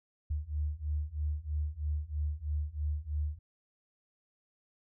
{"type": "beating tone pair", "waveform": "sine", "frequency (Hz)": [73.42, 76.52], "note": ["D2", "D#2"], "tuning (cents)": [0, -28], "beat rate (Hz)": 3.1, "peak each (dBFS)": [-35, -34], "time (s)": [0.3, 3.39], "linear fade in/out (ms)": 10, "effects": []}